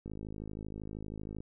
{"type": "click train", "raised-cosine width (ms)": 3, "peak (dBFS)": -29, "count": 72, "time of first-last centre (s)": [0.06, 1.405], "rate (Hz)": 52.8, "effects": []}